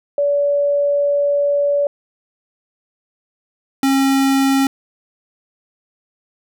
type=tone pair in turn; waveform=sine / square; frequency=573 / 271 Hz; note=D5 / C#4; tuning=-43 / -39 cents; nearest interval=octave + minor second; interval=1296 cents; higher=first; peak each=-13 dBFS; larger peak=neither; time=0.18-1.87 / 3.83-4.67 s; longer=first; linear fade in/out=2 ms; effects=none